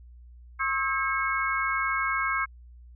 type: tone cluster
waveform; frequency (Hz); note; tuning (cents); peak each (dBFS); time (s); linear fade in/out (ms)
sine; 1080 / 1292 / 1610 / 2186; C#6 / E6 / G6 / C#7; -45 / -35 / +46 / -25; -30; 0.59-2.46; 20
effects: added 60 Hz sine -46 dBFS peak until 2.95 s